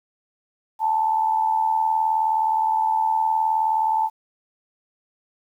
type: tone with amplitude modulation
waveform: sine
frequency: 880 Hz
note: A5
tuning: in tune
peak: -15 dBFS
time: 0.79-4.1 s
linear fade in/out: 50 ms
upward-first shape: sine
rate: 79.3 Hz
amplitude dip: 60%
effects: 9-bit